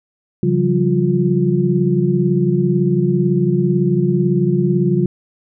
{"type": "tone cluster", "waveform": "sine", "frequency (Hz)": [138.7, 172.6, 190.6, 354.2], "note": ["C#3", "F3", "G3", "F4"], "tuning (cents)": [1, -20, -48, 24], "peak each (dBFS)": -18, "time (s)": [0.43, 5.06], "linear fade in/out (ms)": 2, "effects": []}